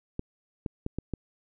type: clicks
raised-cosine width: 3 ms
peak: -18 dBFS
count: 5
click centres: 0.194 / 0.662 / 0.864 / 0.986 / 1.137 s
effects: none